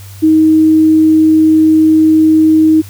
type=tone; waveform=sine; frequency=314.8 Hz; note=D#4; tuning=20 cents sharp; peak=-4 dBFS; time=0.22-2.82 s; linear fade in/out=20 ms; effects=added 98 Hz sine -29 dBFS peak until 2.89 s + white hiss -38 dBFS RMS until 2.89 s